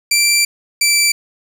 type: tone pair in turn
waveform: 15% pulse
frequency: 2349 / 2333 Hz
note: D7 / D7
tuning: 0 / -12 cents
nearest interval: unison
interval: 12 cents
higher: first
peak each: -4 dBFS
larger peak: neither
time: 0.11-0.45 / 0.81-1.12 s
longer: first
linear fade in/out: 5 ms
effects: 7-bit